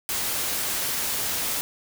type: noise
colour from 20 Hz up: white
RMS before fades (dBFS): -27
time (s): 0.09-1.61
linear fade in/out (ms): 0
effects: none